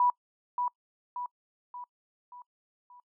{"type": "tone with echo", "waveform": "sine", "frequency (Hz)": 981, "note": "B5", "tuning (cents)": -12, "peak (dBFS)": -21, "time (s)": [0, 0.1], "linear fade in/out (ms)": 2, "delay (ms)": 580, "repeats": 5, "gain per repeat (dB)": -6, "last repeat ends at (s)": 3, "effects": ["noise-tail reverb RT60 0.1 s tail -25 dB re dry"]}